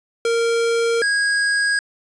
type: tone pair in turn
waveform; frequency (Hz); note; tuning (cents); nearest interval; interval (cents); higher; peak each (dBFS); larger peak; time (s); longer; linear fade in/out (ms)
square; 463.4 / 1642.8; A#4 / G#6; -10 / -19; octave + minor seventh; 2191; second; -17 / -17; neither; 0.25-1.02 / 1.02-1.79; neither; 2
effects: resampled to 22050 Hz + 8-bit